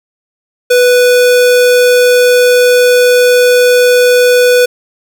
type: tone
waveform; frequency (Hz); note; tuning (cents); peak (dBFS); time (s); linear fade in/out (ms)
square; 493.9; B4; 0; -5; 0.7-4.66; 10
effects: 7-bit